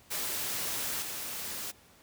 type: noise with level steps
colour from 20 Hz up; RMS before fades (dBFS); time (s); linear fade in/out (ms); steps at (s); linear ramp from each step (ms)
white; -34 / -38; 0.1-1.72; 20; 1.02; 5
effects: pink hiss -59 dBFS RMS until 2.02 s + high-pass 60 Hz 12 dB/octave